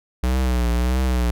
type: tone with vibrato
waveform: square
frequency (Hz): 61.74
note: B1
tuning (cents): 0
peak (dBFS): -18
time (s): 0.23-1.31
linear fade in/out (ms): 5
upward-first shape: triangle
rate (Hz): 1.6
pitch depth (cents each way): 92
effects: none